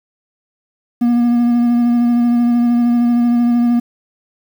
triangle tone with vibrato, 239 Hz, A#3, 43 cents sharp, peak -8 dBFS, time 1.01-3.8 s, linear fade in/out 10 ms, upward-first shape sine, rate 13 Hz, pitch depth 16 cents each way, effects 7-bit

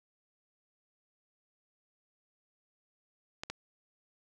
clicks, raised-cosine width 0.2 ms, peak -20 dBFS, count 2, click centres 3.435 / 3.5 s, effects none

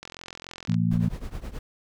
click train, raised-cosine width 0.2 ms, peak -21 dBFS, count 32, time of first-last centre 0.03-0.743 s, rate 43.5 Hz
harmonic tone, 57.5 Hz, A#1, 23 cents flat, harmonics 2 / 3 / 4, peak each -25 / -23 / -28 dBFS, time 0.68-1.09 s, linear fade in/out 10 ms
brown noise with tremolo, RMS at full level -31 dBFS, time 0.91-1.59 s, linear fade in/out 5 ms, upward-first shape triangle, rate 9.5 Hz, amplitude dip 90%
effects none

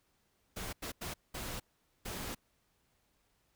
pink noise bursts at uneven times, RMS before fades -41 dBFS, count 5, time 0.56-0.73 / 0.82-0.92 / 1.01-1.14 / 1.34-1.6 / 2.05-2.35 s, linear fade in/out 10 ms, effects pink hiss -75 dBFS RMS until 3.55 s

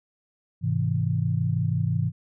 sine chord, Ab augmented, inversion none, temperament just, 103.83 / 129.78 / 162.23 Hz, Ab2 / C3 / E3, 0 / -14 / -27 cents, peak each -26 dBFS, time 0.61-2.12 s, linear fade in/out 50 ms, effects none

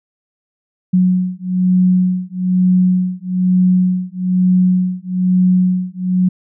sine beating tone pair, 182.5 / 183.6 Hz, F#3 / F#3, -24 / -13 cents, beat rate 1.1 Hz, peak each -14 dBFS, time 0.93-6.29 s, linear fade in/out 10 ms, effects none

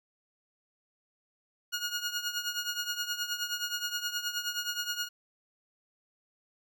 15% pulse tone with tremolo, 1437 Hz, F6, 49 cents sharp, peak -22 dBFS, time 1.72-5.09 s, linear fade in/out 20 ms, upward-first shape triangle, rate 9.5 Hz, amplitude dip 80%, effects none

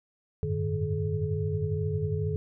sine tone cluster, 87.3 / 97.2 / 109.6 / 151.5 / 426.4 Hz, F2 / G2 / A2 / D#3 / G#4, 0 / -14 / -6 / -46 / +46 cents, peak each -36 / -31 / -36 / -31 / -33 dBFS, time 0.43-2.36 s, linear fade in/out 0 ms, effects none

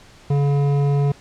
triangle tone with hard clipping, 142.1 Hz, C#3, 43 cents sharp, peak -17 dBFS, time 0.3-1.12 s, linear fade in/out 5 ms, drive 15 dB, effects pink hiss -47 dBFS RMS until 1.2 s + low-pass 7000 Hz 12 dB/octave

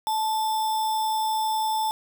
sine tone with sample-and-hold, 874 Hz, A5, 12 cents flat, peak -22 dBFS, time 0.07-1.91 s, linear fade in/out 0 ms, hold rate 4410 Hz, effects none

